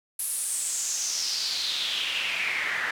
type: noise with band-pass filter sweep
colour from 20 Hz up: pink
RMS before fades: -29 dBFS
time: 0.19-2.91 s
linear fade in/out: 5 ms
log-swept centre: 11000 to 1700 Hz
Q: 4.8
effects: none